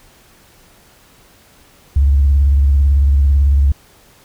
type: tone with vibrato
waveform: sine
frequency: 69.9 Hz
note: C#2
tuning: 15 cents sharp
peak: -7 dBFS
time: 1.96-3.72 s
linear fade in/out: 5 ms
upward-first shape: triangle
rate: 18 Hz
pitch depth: 110 cents each way
effects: tanh soft clip ceiling -4 dBFS + pink hiss -48 dBFS RMS until 4.24 s